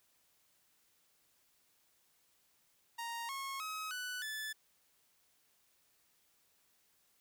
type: tone with pitch steps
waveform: sawtooth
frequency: 932.3 / 1089.7 / 1273.6 / 1488.5 / 1739.7 Hz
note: A#5 / C#6 / D#6 / F#6 / A6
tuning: 0 / -30 / +40 / +10 / -20 cents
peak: -36 dBFS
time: 2.98-4.53 s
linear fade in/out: 10 ms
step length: 310 ms
effects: white hiss -73 dBFS RMS until 7.2 s